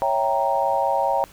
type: chord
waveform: sine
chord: C# diminished seventh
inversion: none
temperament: equal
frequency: 554.4 / 659.3 / 784 / 932.3 Hz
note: C#5 / E5 / G5 / Bb5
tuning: 0 / 0 / 0 / 0 cents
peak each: -24 / -26 / -23 / -23 dBFS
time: 0.02-1.24 s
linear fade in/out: 0 ms
effects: pink hiss -48 dBFS RMS until 1.32 s